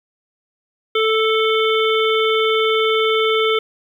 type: harmonic tone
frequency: 440 Hz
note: A4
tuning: in tune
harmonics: 1 / 3 / 5 / 7 / 8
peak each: -16 / -21 / -23 / -24 / -25 dBFS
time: 0.95-3.59 s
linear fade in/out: 5 ms
effects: 8-bit